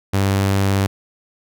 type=tone; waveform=sawtooth; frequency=98 Hz; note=G2; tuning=in tune; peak=-11 dBFS; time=0.13-0.87 s; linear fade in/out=10 ms; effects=none